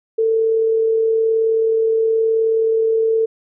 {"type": "tone with amplitude modulation", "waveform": "sine", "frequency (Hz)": 447.3, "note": "A4", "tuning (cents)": 28, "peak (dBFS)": -12, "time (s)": [0.18, 3.26], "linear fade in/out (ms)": 10, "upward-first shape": "sine", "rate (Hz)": 39, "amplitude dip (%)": 25, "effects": []}